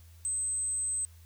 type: tone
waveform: sine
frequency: 8210 Hz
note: C9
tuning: 34 cents flat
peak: -29 dBFS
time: 0.25-1.05 s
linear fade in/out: 0 ms
effects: added 83 Hz sine -51 dBFS peak until 1.25 s + white hiss -63 dBFS RMS until 1.25 s